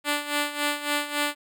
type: tone with tremolo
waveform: 5% pulse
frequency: 292.7 Hz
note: D4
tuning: 6 cents flat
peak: -11 dBFS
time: 0.04-1.35 s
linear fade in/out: 50 ms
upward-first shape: sine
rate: 3.6 Hz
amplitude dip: 75%
effects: none